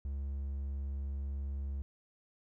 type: tone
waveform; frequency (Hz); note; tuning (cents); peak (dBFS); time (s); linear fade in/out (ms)
triangle; 69.2; C#2; -2; -33; 0.05-1.82; 0
effects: none